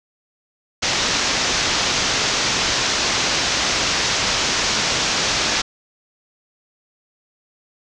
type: low-pass noise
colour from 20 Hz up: white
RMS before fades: -20 dBFS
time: 0.82-5.62 s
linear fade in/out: 10 ms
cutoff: 6500 Hz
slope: 48 dB/octave
effects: none